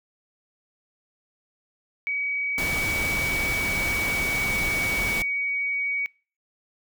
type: tone with pitch glide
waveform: sine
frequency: 2267 to 2254 Hz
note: C#7 to C#7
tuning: +38 to +28 cents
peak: -24 dBFS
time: 2.07-6.06 s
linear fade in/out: 0 ms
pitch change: -10 cents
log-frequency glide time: 3.48-4.69 s
type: noise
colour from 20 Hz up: pink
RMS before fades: -30 dBFS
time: 2.58-5.22 s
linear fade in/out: 0 ms
effects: noise-tail reverb RT60 0.4 s tail -25 dB re dry